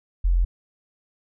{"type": "tone", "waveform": "sine", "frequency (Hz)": 43.65, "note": "F1", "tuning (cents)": 0, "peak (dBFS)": -16, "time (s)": [0.24, 0.45], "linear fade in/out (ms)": 10, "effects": []}